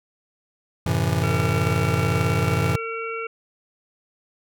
square chord, F# half-diminished seventh, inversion none, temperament just, 92.5 / 111 / 133.2 / 166.5 Hz, F#2 / A2 / C3 / E3, 0 / +16 / +31 / +18 cents, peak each -26 dBFS, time 0.86-2.76 s, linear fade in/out 5 ms
harmonic tone, 454.1 Hz, A#4, 45 cents flat, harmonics 1 / 3 / 5 / 6, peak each -30 / -31 / -34 / -37 dBFS, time 1.23-3.27 s, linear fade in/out 5 ms
effects none

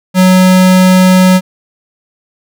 square tone, 185 Hz, F#3, in tune, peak -4 dBFS, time 0.14-1.41 s, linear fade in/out 50 ms, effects none

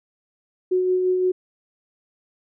sine tone with tremolo, 367.6 Hz, F#4, 11 cents flat, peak -16 dBFS, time 0.71-1.32 s, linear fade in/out 10 ms, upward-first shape sine, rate 5.8 Hz, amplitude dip 30%, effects none

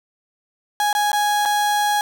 35% pulse tone with dropouts, 830 Hz, G#5, 1 cent flat, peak -15 dBFS, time 0.8-2.01 s, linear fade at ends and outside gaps 1 ms, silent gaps 0.929-0.95 / 1.118-1.13 / 1.453-1.457 s, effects none

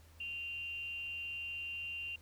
sine tone with frequency modulation, 2776 Hz, F7, 11 cents flat, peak -39 dBFS, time 0.2-2.16 s, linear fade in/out 5 ms, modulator 292 Hz, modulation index 0.27, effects added 80 Hz sine -58 dBFS peak until 2.21 s + pink hiss -65 dBFS RMS until 2.21 s

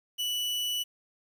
40% pulse tone, 2960 Hz, F#7, in tune, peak -28 dBFS, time 0.18-0.84 s, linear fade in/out 20 ms, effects 10-bit

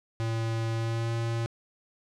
square tone with pitch glide, 113.6 to 115.45 Hz, A#2 to A#2, -44 to -16 cents, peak -28 dBFS, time 0.2-1.46 s, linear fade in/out 0 ms, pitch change +28 cents, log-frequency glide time 0.73-1.12 s, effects low-pass 7000 Hz 12 dB/octave

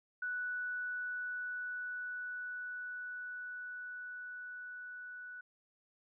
sine tone with level ramp, 1480 Hz, F#6, in tune, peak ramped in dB -35 to -45 dBFS, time 0.22-5.41 s, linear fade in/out 5 ms, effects none

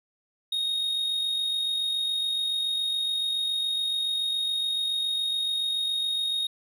triangle tone with amplitude modulation, 3729 Hz, A#7, in tune, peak -22 dBFS, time 0.52-6.47 s, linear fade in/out 5 ms, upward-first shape sine, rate 47.1 Hz, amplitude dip 35%, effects none

